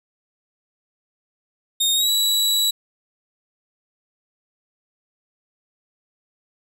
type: tone with pitch glide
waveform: sawtooth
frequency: 3692 to 3912 Hz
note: A#7 to B7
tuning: -17 to -17 cents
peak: -14 dBFS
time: 1.8-2.71 s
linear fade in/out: 10 ms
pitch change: +100 cents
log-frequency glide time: 1.94-2.09 s
effects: none